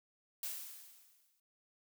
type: noise with exponential decay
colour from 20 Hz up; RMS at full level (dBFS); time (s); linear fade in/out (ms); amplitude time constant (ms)
blue; -39; 0.43-1.4; 2; 210
effects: none